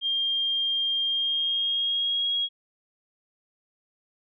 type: tone with pitch glide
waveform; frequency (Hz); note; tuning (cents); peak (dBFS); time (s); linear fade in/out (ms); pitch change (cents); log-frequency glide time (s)
sine; 3205 to 3297; G7 to G#7; +38 to -13; -23; 0.01-2.49; 50; +49; 1.05-2.31
effects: none